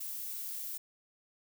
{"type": "noise", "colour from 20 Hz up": "violet", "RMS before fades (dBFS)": -40, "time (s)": [0, 0.78], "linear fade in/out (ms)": 10, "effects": []}